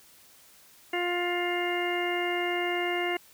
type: harmonic tone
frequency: 352.4 Hz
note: F4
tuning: 16 cents sharp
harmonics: 1 / 2 / 3 / 4 / 5 / 6 / 8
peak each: -30 / -33 / -40 / -41 / -38 / -32 / -37 dBFS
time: 0.93-3.17 s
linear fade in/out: 5 ms
effects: white hiss -56 dBFS RMS until 3.33 s